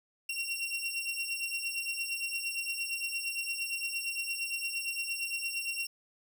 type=beating tone pair; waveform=sawtooth; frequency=2738 / 2746.7 Hz; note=F7 / F7; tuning=-35 / -29 cents; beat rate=8.7 Hz; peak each=-34 / -32 dBFS; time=0.29-5.87 s; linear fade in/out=5 ms; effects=none